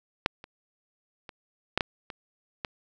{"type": "clicks", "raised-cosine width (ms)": 0.3, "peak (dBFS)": [-6, -27, -25, -7, -9, -22, -15], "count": 7, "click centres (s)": [0.261, 0.441, 1.292, 1.776, 1.808, 2.102, 2.648], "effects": []}